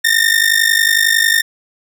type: ring-modulated tone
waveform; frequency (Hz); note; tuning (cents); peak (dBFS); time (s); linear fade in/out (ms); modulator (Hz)
sawtooth; 1819; A#6; -43; -4; 0.04-1.42; 10; 25.5
effects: none